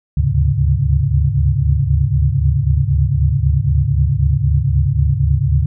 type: tone cluster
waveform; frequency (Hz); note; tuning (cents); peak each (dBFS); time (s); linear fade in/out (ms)
sine; 72 / 75.9 / 103.5 / 132.3 / 141.4; D2 / D#2 / G#2 / C3 / C#3; -34 / -42 / -5 / +20 / +35; -18; 0.17-5.66; 5
effects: none